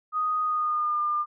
sine tone with pitch glide, 1244.5 to 1202.1 Hz, D#6 to D6, 0 to +40 cents, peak -23 dBFS, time 0.12-1.26 s, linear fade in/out 50 ms, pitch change -60 cents, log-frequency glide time 0.43-1.01 s, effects none

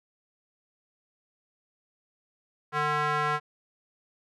square tone with band-pass filter, 149.8 Hz, D3, 35 cents sharp, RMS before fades -27 dBFS, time 2.72-3.4 s, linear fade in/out 50 ms, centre 1300 Hz, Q 2, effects none

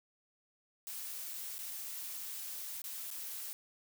blue noise with dropouts, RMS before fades -43 dBFS, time 0.87-3.53 s, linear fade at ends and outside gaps 0 ms, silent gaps 1.335-1.339 / 1.582-1.589 / 2.818-2.841 / 3.104-3.112 s, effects none

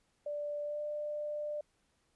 sine tone with pitch glide, 587.3 to 595.5 Hz, D5 to D5, 0 to +24 cents, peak -35 dBFS, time 0.26-1.61 s, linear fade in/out 5 ms, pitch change +24 cents, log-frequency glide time 0.63-0.81 s, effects pink hiss -75 dBFS RMS until 2.15 s + resampled to 24000 Hz

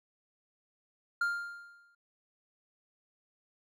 triangle tone with exponential decay, 1400 Hz, F6, 4 cents sharp, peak -24 dBFS, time 1.21-1.95 s, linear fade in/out 5 ms, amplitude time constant 160 ms, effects none

